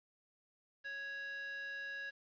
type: tone with high-pass filter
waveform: square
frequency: 554.4 Hz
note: C#5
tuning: in tune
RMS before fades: -44 dBFS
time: 0.84-2.11 s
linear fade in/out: 20 ms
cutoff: 1500 Hz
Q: 4.1
effects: resampled to 11025 Hz + 11-bit